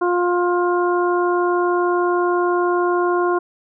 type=harmonic tone; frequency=353.4 Hz; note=F4; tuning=21 cents sharp; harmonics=1 / 2 / 3 / 4; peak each=-17 / -24 / -22 / -27 dBFS; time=0.01-3.39 s; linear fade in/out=10 ms; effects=none